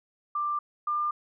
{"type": "tone pair in turn", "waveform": "sine", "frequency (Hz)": [1184, 1198.4], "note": ["D6", "D6"], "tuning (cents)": [14, 35], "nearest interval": "unison", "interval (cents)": 21, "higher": "second", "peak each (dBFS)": [-26, -25], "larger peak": "second", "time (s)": [[0.35, 0.59], [0.87, 1.11]], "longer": "neither", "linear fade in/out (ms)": 5, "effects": []}